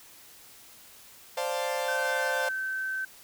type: chord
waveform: 40% pulse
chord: D minor seventh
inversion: third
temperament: equal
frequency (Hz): 523.3 / 587.3 / 698.5 / 880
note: C5 / D5 / F5 / A5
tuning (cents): 0 / 0 / 0 / 0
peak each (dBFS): -31 / -34 / -35 / -34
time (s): 1.37-2.49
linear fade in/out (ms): 5
type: tone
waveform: sine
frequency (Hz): 1541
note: G6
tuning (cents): -30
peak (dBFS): -29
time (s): 1.88-3.05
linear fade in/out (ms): 5
effects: white hiss -52 dBFS RMS until 3.23 s